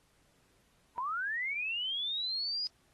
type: linear sweep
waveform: sine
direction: up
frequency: 954 to 4987 Hz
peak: -32 dBFS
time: 0.98-2.67 s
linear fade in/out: 0 ms
effects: pink hiss -70 dBFS RMS until 2.93 s + AAC 32 kbps